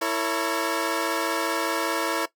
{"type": "chord", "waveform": "15% pulse", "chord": "A# diminished", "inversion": "second", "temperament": "equal with one note detuned", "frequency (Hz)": [329.6, 454.5, 554.4], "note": ["E4", "A#4", "C#5"], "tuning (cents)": [0, -44, 0], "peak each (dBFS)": [-21, -22, -22], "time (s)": [0.01, 2.26], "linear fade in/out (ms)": 10, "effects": ["noise-tail reverb RT60 0.1 s tail -17 dB re dry"]}